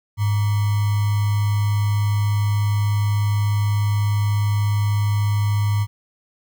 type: tone with sample-and-hold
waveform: sine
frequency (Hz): 103.3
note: G#2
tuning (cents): -9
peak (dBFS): -16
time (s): 0.17-5.87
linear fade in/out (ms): 50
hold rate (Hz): 1050
effects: none